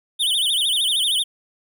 square tone with vibrato, 3322 Hz, G#7, in tune, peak -18 dBFS, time 0.19-1.24 s, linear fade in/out 20 ms, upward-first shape sine, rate 13 Hz, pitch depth 200 cents each way, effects none

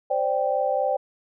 sine chord, C suspended second, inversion none, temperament equal, 523.3 / 587.3 / 784 Hz, C5 / D5 / G5, 0 / 0 / 0 cents, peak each -25 dBFS, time 0.1-0.97 s, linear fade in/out 10 ms, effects none

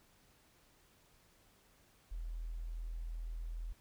sine tone, 41.2 Hz, E1, in tune, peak -39 dBFS, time 2.11-3.73 s, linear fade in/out 10 ms, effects pink hiss -68 dBFS RMS until 3.8 s

